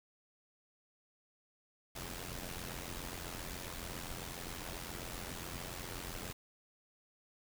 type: noise with amplitude modulation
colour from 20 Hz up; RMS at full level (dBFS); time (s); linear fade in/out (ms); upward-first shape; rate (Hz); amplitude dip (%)
pink; -41; 1.95-6.33; 10; sine; 87.4; 70
effects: none